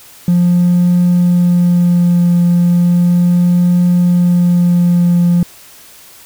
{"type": "tone with vibrato", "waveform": "triangle", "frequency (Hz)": 175.5, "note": "F3", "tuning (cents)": 9, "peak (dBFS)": -4, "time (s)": [0.28, 5.43], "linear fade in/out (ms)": 2, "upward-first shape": "triangle", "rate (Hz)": 0.35, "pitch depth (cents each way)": 15, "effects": ["tanh soft clip ceiling -3 dBFS", "white hiss -39 dBFS RMS until 6.25 s"]}